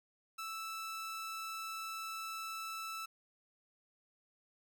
sawtooth tone, 1318.5 Hz, E6, in tune, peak -37 dBFS, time 0.38-3.06 s, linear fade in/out 10 ms, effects none

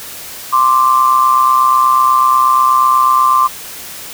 sine tone pair together, 1046.5 / 1174.7 Hz, C6 / D6, 0 / 0 cents, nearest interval major second, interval 200 cents, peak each -10 dBFS, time 0.52-3.48 s, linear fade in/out 20 ms, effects white hiss -29 dBFS RMS until 4.13 s

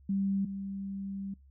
sine tone pair in turn, 196 / 196 Hz, G3 / G3, 0 / 0 cents, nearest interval unison, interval 0 cents, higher neither, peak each -27 / -35 dBFS, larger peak first, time 0.09-0.45 / 0.45-1.34 s, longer second, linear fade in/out 5 ms, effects noise-tail reverb RT60 0.2 s tail -26 dB re dry + added 68 Hz sine -55 dBFS peak until 1.5 s

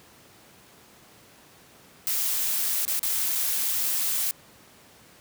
blue noise with dropouts, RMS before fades -26 dBFS, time 2.07-4.31 s, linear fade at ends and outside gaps 0 ms, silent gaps 2.851-2.879 / 2.993-3.03 / 3.351-3.355 s, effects pink hiss -53 dBFS RMS until 5.2 s + high-pass 100 Hz 12 dB/octave

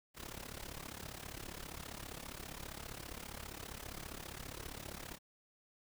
pink noise with amplitude modulation, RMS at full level -44 dBFS, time 0.14-5.19 s, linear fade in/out 50 ms, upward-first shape sine, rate 35 Hz, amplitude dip 85%, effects none

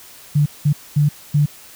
sine tone bursts at uneven times, 147 Hz, D3, 2 cents sharp, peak -11 dBFS, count 4, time 0.35-0.46 / 0.65-0.73 / 0.96-1.09 / 1.34-1.46 s, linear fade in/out 10 ms, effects white hiss -42 dBFS RMS until 1.75 s

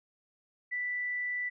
sine tone, 1975.5 Hz, B6, in tune, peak -31 dBFS, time 0.71-1.5 s, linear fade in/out 20 ms, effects none

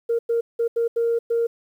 sine tone bursts at uneven times, 465.2 Hz, A#4, 4 cents flat, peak -17 dBFS, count 6, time 0.09-0.19 / 0.29-0.41 / 0.59-0.68 / 0.76-0.88 / 0.96-1.19 / 1.3-1.47 s, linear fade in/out 10 ms, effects tanh soft clip ceiling -14 dBFS + 9-bit

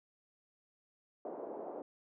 pink band-pass noise, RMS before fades -44 dBFS, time 1.25-1.82 s, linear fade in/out 2 ms, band 340 to 730 Hz, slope 24 dB/octave, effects none

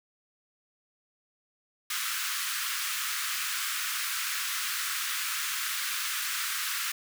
pink high-pass noise, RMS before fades -32 dBFS, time 1.9-6.92 s, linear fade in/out 5 ms, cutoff 1200 Hz, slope 48 dB/octave, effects none

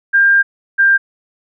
sine tone pair in turn, 1599 / 1590.4 Hz, G6 / G6, +34 / +25 cents, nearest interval unison, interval 9 cents, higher first, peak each -7 dBFS, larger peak neither, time 0.13-0.43 / 0.78-0.98 s, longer first, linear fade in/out 20 ms, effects none

